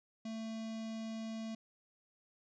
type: tone with notch filter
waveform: square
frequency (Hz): 222.7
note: A3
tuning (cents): +21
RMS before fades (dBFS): -42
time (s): 0.25-1.55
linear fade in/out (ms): 5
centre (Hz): 1400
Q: 1.2
effects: resampled to 16000 Hz